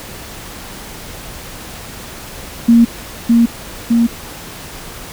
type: tone with echo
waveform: sine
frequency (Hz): 233.1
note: A#3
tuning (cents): 0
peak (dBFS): -4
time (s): 2.68-2.85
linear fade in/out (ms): 10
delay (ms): 610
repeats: 2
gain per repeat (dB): -2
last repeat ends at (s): 4.07
effects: pink hiss -31 dBFS RMS until 5.12 s